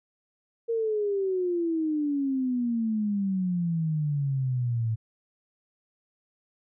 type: exponential sweep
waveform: sine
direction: down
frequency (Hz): 466.2 to 110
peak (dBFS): -24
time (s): 0.68-4.96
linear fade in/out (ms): 20
effects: none